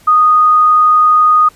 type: tone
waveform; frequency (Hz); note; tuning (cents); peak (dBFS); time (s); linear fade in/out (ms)
sine; 1239; D#6; -8; -5; 0.07-1.49; 10
effects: pink hiss -45 dBFS RMS until 1.55 s + resampled to 32000 Hz